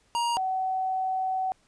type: tone pair in turn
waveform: square / sine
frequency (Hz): 943 / 754.4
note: A#5 / F#5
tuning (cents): +20 / +33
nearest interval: major third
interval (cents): 387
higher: first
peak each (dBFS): -25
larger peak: neither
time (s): 0.15-0.37 / 0.37-1.52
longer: second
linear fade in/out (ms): 0
effects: pink hiss -65 dBFS RMS until 1.67 s + resampled to 22050 Hz